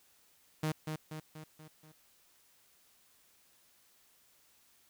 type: tone with echo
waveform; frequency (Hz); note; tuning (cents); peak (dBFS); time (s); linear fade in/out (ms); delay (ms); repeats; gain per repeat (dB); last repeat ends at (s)
sawtooth; 155.56; D#3; 0; -27; 0.63-0.72; 5; 240; 5; -5; 1.92
effects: white hiss -67 dBFS RMS until 4.89 s